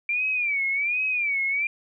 sine tone with vibrato, 2349 Hz, D7, in tune, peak -22 dBFS, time 0.09-1.67 s, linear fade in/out 2 ms, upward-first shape sine, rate 1.3 Hz, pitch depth 140 cents each way, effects none

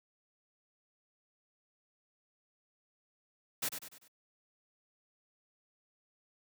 white noise with echo, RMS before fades -34 dBFS, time 3.62-3.69 s, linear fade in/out 10 ms, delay 98 ms, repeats 4, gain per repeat -7 dB, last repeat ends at 4.082 s, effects high-pass 100 Hz 12 dB/octave

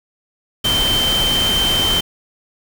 sine tone in noise, 3111 Hz, G7, 14 cents flat, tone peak -15 dBFS, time 0.64-2.01 s, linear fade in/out 10 ms, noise pink, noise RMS -21 dBFS, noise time 0.64-2.01 s, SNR +3 dB, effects none

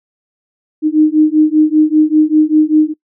sine beating tone pair, 305.6 / 310.7 Hz, D#4 / D#4, -31 / -2 cents, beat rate 5.1 Hz, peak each -10 dBFS, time 0.82-2.94 s, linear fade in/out 50 ms, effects noise-tail reverb RT60 0.1 s tail -23 dB re dry

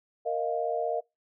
sine chord, Bb suspended fourth, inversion none, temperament equal, 466.2 / 622.3 / 698.5 Hz, Bb4 / Eb5 / F5, 0 / 0 / 0 cents, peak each -31 dBFS, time 0.25-1.01 s, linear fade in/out 20 ms, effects noise-tail reverb RT60 0.2 s tail -24 dB re dry

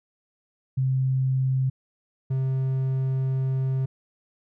sine / triangle tone pair in turn, 131.4 / 132.24 Hz, C3 / C3, +8 / +19 cents, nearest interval unison, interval 11 cents, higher second, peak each -20 dBFS, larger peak neither, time 0.77-1.7 / 2.3-3.86 s, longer second, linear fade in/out 10 ms, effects none

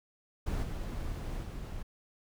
brown noise with level steps, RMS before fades -33 / -37 / -40 dBFS, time 0.46-1.83 s, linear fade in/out 10 ms, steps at 0.63 / 1.43 s, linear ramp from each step 2 ms, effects none

